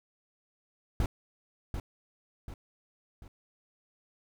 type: noise with echo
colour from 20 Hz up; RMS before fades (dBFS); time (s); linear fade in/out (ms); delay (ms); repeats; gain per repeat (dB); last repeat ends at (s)
brown; -27; 1-1.06; 2; 740; 3; -7; 3.28
effects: none